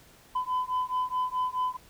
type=beating tone pair; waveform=sine; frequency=1007 / 1011.7 Hz; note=B5 / B5; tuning=+33 / +41 cents; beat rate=4.7 Hz; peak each=-28 dBFS; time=0.35-1.77 s; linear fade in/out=10 ms; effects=tanh soft clip ceiling -23 dBFS + pink hiss -56 dBFS RMS until 1.89 s